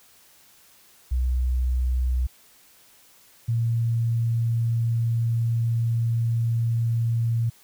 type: tone pair in turn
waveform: sine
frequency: 62.8 / 115.78 Hz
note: B1 / A#2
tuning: +30 / -11 cents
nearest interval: major seventh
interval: 1059 cents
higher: second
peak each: -20 dBFS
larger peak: neither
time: 1.11-2.27 / 3.48-7.5 s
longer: second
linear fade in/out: 10 ms
effects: white hiss -55 dBFS RMS until 7.63 s